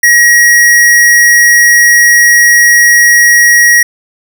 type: tone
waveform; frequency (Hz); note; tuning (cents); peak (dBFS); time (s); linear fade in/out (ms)
square; 1900; A#6; +33; -3; 0.03-3.83; 5
effects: none